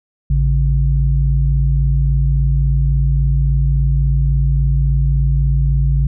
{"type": "tone pair together", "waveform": "sine", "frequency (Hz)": [55, 138.59], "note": ["A1", "C#3"], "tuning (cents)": [0, 0], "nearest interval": "octave + major third", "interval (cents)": 1600, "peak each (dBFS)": [-12, -15], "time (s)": [0.3, 6.07], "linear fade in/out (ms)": 5, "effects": ["tanh soft clip ceiling -3 dBFS"]}